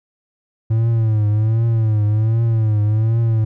triangle tone with vibrato, 110 Hz, A2, in tune, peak -11 dBFS, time 0.7-3.45 s, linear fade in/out 10 ms, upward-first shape triangle, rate 1.3 Hz, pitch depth 99 cents each way, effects none

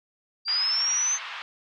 sine linear sweep, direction up, 4699 to 6300 Hz, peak -22 dBFS, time 0.45-1.19 s, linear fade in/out 50 ms
pink band-pass noise, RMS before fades -37 dBFS, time 0.48-1.42 s, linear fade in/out 0 ms, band 1000 to 3700 Hz, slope 24 dB/octave
effects none

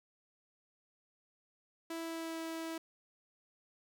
sawtooth tone with pitch glide, 329.6 to 326.2 Hz, E4 to E4, 0 to -18 cents, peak -35 dBFS, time 1.9-2.78 s, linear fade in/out 5 ms, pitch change -18 cents, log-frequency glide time 2.02-2.38 s, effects none

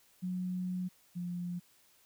sine tone pair in turn, 182.3 / 176.19 Hz, F#3 / F3, -25 / +16 cents, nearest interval minor second, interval 59 cents, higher first, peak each -33 / -35 dBFS, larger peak first, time 0.22-0.89 / 1.15-1.6 s, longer first, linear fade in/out 20 ms, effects white hiss -66 dBFS RMS until 2.05 s

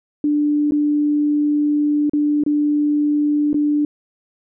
sine tone with dropouts, 295.3 Hz, D4, 10 cents sharp, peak -14 dBFS, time 0.24-3.85 s, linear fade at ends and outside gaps 2 ms, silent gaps 0.71-0.72 / 2.096-2.134 / 2.437-2.463 / 3.531-3.543 s, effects none

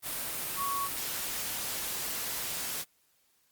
sine tone in noise, 1115 Hz, C#6, 10 cents sharp, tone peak -30 dBFS, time 0.56-0.89 s, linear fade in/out 50 ms, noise white, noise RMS -35 dBFS, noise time 0.02-2.85 s, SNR +2 dB, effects white hiss -70 dBFS RMS until 3.51 s + Opus 32 kbps

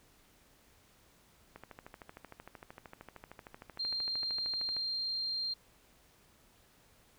click train, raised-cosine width 0.5 ms, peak -32 dBFS, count 43, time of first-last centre 1.56-4.766 s, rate 13.1 Hz
sine tone, 4186 Hz, C8, in tune, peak -33 dBFS, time 3.79-5.54 s, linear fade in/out 10 ms
effects pink hiss -65 dBFS RMS until 7.18 s

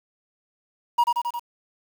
triangle tone with echo, 953 Hz, A#5, 38 cents sharp, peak -13 dBFS, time 0.98-1.04 s, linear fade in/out 10 ms, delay 89 ms, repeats 4, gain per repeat -3 dB, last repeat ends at 1.396 s, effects 7-bit

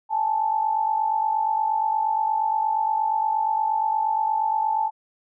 sine tone pair together, 831.5 / 880 Hz, G#5 / A5, +2 / 0 cents, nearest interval minor second, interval 98 cents, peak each -26 / -21 dBFS, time 0.09-4.91 s, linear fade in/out 50 ms, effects none

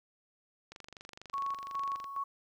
click train, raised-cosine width 0.2 ms, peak -30 dBFS, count 33, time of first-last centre 0.72-2.042 s, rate 24.2 Hz
sine tone with tremolo, 1108.7 Hz, C#6, in tune, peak -32 dBFS, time 1.33-2.24 s, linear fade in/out 10 ms, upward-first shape square, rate 2.4 Hz, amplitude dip 60%
effects 11-bit

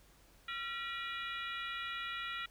harmonic tone with a mistuned harmonic, 481.6 Hz, B4, 44 cents flat, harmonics 3 / 4 / 5 / 6 / 7 / 8, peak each -42 / -44 / -46 / -48 / -49 / -50 dBFS, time 0.48-2.46 s, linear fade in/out 5 ms, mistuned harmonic 3, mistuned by -93 cents, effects added 49 Hz sine -65 dBFS peak until 2.5 s + pink hiss -65 dBFS RMS until 2.5 s

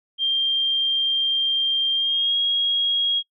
sine tone with pitch glide, 3184 to 3285 Hz, G7 to G#7, +26 to -20 cents, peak -18 dBFS, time 0.18-3.23 s, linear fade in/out 50 ms, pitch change +54 cents, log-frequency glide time 1.94-2.36 s, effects noise-tail reverb RT60 0.1 s tail -24 dB re dry

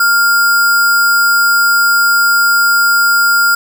sine tone with sample-and-hold, 1400 Hz, F6, 4 cents sharp, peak -7 dBFS, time 0-3.55 s, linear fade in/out 5 ms, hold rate 6300 Hz, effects none

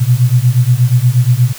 sine beating tone pair, 119.5 / 127.9 Hz, A#2 / C3, +43 / -39 cents, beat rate 8.4 Hz, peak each -10 dBFS, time 0-1.53 s, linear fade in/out 20 ms, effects white hiss -31 dBFS RMS until 1.58 s

